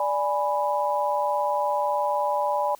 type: chord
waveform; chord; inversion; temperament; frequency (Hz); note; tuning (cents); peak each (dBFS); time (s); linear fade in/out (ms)
sine; G# diminished; second; equal; 587.3 / 830.6 / 987.8; D5 / G#5 / B5; 0 / 0 / 0; -26; 0-2.75; 2
effects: white hiss -54 dBFS RMS until 2.79 s